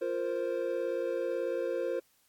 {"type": "chord", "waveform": "triangle", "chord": "F suspended fourth", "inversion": "none", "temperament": "just", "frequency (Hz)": [349.2, 465.6, 523.8], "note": ["F4", "Bb4", "C5"], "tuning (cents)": [0, -2, 2], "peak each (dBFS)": [-34, -33, -31], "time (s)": [0.01, 2], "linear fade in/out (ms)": 10, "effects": ["white hiss -69 dBFS RMS until 2.28 s", "AAC 64 kbps"]}